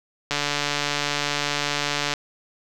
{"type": "click train", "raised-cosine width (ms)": 0.2, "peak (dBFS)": -6, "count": 266, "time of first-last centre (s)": [0.31, 2.138], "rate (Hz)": 145, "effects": []}